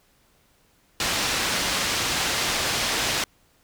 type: low-pass noise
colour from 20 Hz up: white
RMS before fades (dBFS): -25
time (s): 1-3.24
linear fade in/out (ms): 2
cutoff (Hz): 5200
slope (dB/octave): 12
effects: pink hiss -62 dBFS RMS until 3.63 s